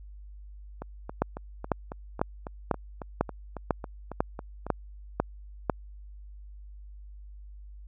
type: two click trains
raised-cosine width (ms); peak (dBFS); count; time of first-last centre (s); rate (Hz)
1; -22 / -9; 15 / 10; 0.82-4.666 / 1.22-5.698; 3.64 / 2.01
effects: added 50 Hz sine -43 dBFS peak until 7.87 s

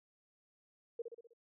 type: tone with echo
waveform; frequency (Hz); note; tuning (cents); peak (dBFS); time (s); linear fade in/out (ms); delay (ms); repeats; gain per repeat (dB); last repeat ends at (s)
sine; 466.2; A#4; 0; -36; 0.99-1.02; 5; 63; 5; -5; 1.335
effects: none

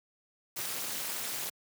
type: noise with amplitude modulation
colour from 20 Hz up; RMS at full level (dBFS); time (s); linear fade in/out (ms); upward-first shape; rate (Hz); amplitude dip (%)
white; -32; 0.56-1.5; 10; sine; 245; 100
effects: high-pass 100 Hz 12 dB/octave

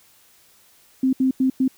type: tone bursts at uneven times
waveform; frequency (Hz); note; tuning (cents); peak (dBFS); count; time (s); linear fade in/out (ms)
sine; 261.6; C4; 0; -15; 4; 1.03-1.13 / 1.2-1.31 / 1.4-1.5 / 1.6-1.68; 5
effects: white hiss -55 dBFS RMS until 1.77 s

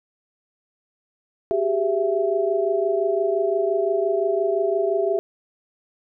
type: tone cluster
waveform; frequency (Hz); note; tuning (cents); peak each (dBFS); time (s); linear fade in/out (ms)
sine; 381.6 / 407.4 / 666; G4 / G#4 / E5; -47 / -33 / +18; -23; 1.51-5.19; 0
effects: none

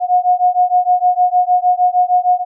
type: beating tone pair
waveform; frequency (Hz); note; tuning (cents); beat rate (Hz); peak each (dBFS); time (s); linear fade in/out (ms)
sine; 720 / 726.5; F#5 / F#5; -47 / -32; 6.5; -13; 0-2.45; 50
effects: none

